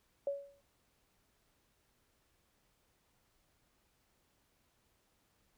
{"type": "tone with exponential decay", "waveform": "sine", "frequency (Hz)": 562, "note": "C#5", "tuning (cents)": 24, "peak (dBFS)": -30, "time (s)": [0.27, 0.61], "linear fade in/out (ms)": 2, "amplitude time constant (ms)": 72, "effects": ["pink hiss -75 dBFS RMS until 5.57 s"]}